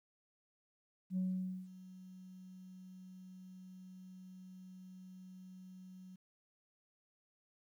sine tone with ADSR envelope, 185.4 Hz, F#3, 4 cents sharp, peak -31 dBFS, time 1.1-6.16 s, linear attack 71 ms, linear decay 500 ms, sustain -20 dB, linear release 7 ms, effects tanh soft clip ceiling -30 dBFS + 12-bit

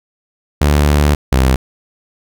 sawtooth tone pair in turn, 73.42 / 65.16 Hz, D2 / C2, 0 / -7 cents, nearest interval major second, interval 207 cents, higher first, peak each -5 dBFS, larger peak neither, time 0.61-1.15 / 1.32-1.56 s, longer first, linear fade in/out 5 ms, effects none

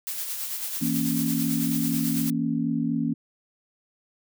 blue noise with tremolo, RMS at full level -30 dBFS, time 0.07-2.3 s, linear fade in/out 0 ms, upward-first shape sine, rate 9.1 Hz, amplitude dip 40%
sine chord, A# diminished, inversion second, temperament equal, 164.81 / 233.1 / 277.2 Hz, E3 / A#3 / C#4, 0 / 0 / 0 cents, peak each -29 / -26 / -27 dBFS, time 0.81-3.14 s, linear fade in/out 10 ms
effects none

